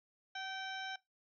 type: harmonic tone with a mistuned harmonic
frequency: 774 Hz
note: G5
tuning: 22 cents flat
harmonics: 1 / 2 / 3 / 4 / 5 / 7 / 8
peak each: -45 / -44 / -51 / -49 / -50 / -54 / -63 dBFS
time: 0.35-0.96 s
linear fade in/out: 5 ms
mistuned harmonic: 1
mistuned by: -28 cents
effects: noise-tail reverb RT60 0.2 s tail -21 dB re dry